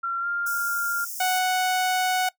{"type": "tone with pitch glide", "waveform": "sine", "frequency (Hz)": [1368, 1398.4], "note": ["F6", "F6"], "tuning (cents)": [-36, 2], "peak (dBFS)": -24, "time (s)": [0.03, 1.05], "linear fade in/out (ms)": 10, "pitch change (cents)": 38, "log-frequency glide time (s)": [0.2, 0.27]}
{"type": "high-pass noise", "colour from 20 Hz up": "white", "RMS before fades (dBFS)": -34, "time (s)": [0.46, 1.39], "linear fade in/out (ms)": 5, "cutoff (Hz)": 5200, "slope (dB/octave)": 96}
{"type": "tone", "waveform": "sawtooth", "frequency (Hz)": 740, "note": "F#5", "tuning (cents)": 0, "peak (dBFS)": -17, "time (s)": [1.2, 2.29], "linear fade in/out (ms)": 5}
{"effects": ["noise-tail reverb RT60 0.1 s tail -20 dB re dry"]}